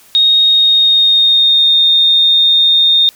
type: tone with pitch glide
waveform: sine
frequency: 3729 to 3667 Hz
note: A#7 to A#7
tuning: 0 to -29 cents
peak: -6 dBFS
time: 0.15-3.09 s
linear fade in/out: 0 ms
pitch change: -29 cents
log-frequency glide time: 0.46-1.79 s
effects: white hiss -44 dBFS RMS until 3.15 s